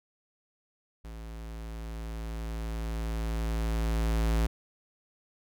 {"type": "tone with level ramp", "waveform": "square", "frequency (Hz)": 55.5, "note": "A1", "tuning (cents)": 16, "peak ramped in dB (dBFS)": [-41, -24], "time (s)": [1.04, 4.47], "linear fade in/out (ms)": 10, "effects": []}